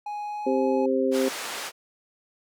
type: tone with pitch glide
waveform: triangle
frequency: 832 to 843.6 Hz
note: G#5 to G#5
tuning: +3 to +27 cents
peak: -28 dBFS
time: 0.06-0.86 s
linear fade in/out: 5 ms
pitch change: +24 cents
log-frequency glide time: 0.23-0.63 s
type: harmonic tone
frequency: 131.6 Hz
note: C3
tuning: 10 cents sharp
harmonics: 2 / 3 / 4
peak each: -25 / -25 / -25 dBFS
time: 0.46-1.29 s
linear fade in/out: 10 ms
type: band-pass noise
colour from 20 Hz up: pink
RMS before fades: -34 dBFS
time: 1.11-1.72 s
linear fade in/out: 50 ms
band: 610 to 10000 Hz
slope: 12 dB/octave
effects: none